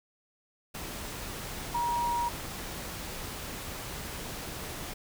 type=tone in noise; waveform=sine; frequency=951 Hz; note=A#5; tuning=34 cents sharp; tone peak=-27 dBFS; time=1.74-2.29 s; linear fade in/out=10 ms; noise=pink; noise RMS=-39 dBFS; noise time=0.74-4.94 s; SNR=+9 dB; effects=none